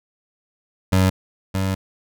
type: tone pair in turn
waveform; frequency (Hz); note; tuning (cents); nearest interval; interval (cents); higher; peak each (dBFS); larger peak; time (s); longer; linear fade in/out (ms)
25% pulse; 94 / 95.59; F#2 / G2; +28 / -43; unison; 29; second; -10 / -16; first; 0.92-1.1 / 1.54-1.75; second; 10
effects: none